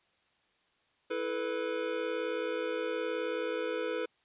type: chord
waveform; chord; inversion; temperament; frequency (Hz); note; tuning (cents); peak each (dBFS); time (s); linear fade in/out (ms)
square; E suspended fourth; none; equal with one note detuned; 329.6 / 434.9 / 493.9; E4 / A4 / B4; 0 / -20 / 0; -40 / -37 / -35; 1.1-4.06; 10
effects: white hiss -71 dBFS RMS until 4.24 s + resampled to 8000 Hz